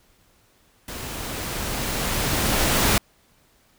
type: noise with level ramp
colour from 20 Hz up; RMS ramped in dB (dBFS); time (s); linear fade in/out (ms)
pink; -34 to -18; 0.88-2.98; 2
effects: pink hiss -60 dBFS RMS until 3.78 s